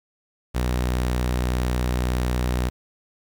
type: tone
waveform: sawtooth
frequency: 61.74 Hz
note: B1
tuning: in tune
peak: -17 dBFS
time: 0.54-2.7 s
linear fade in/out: 20 ms
effects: 8-bit